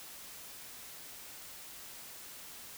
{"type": "silence", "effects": ["white hiss -49 dBFS RMS until 2.77 s"]}